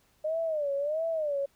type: tone with vibrato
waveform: sine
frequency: 606 Hz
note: D#5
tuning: 46 cents flat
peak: -27 dBFS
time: 0.24-1.46 s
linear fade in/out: 10 ms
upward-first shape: sine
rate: 1.5 Hz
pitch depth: 150 cents each way
effects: pink hiss -67 dBFS RMS until 1.55 s